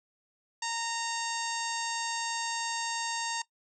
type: harmonic tone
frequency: 923 Hz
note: A#5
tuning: 17 cents flat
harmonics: 1 / 2 / 3 / 4 / 5 / 6 / 7 / 8 / 9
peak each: -35 / -39 / -41 / -42 / -40 / -44 / -42 / -42 / -47 dBFS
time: 0.62-3.42 s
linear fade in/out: 5 ms
effects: noise-tail reverb RT60 0.1 s tail -19 dB re dry